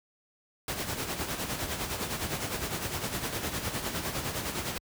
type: noise with tremolo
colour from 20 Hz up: pink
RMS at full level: -31 dBFS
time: 0.68-4.78 s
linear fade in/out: 2 ms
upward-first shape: sine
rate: 9.8 Hz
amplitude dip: 55%
effects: high-pass 60 Hz 12 dB/octave